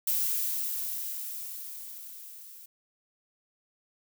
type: noise with level ramp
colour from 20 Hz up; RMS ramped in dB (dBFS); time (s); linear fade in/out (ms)
violet; -27 to -49; 0.07-2.66; 5
effects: none